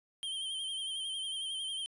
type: tone with vibrato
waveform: square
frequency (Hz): 3148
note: G7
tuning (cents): +7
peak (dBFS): -36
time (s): 0.23-1.86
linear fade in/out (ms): 0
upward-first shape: sine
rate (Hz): 11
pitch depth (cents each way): 49
effects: resampled to 24000 Hz